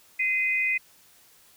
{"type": "tone pair together", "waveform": "sine", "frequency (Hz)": [2056, 2489], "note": ["C7", "D#7"], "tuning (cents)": [-31, 0], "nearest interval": "minor third", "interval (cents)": 331, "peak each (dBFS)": -25, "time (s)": [0.19, 0.78], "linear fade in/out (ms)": 10, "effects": ["white hiss -57 dBFS RMS until 1.56 s"]}